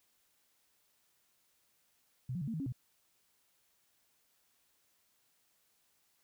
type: tone with pitch steps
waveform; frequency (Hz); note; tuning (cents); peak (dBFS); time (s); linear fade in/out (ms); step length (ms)
sine; 127.7 / 178.1 / 140.8 / 226.4 / 158.6 / 273.8 / 124.8; C3 / F3 / C#3 / A3 / D#3 / C#4 / B2; -42 / +34 / +27 / +50 / +33 / -21 / +19; -35; 2.29-2.724; 5; 62
effects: white hiss -74 dBFS RMS until 6.23 s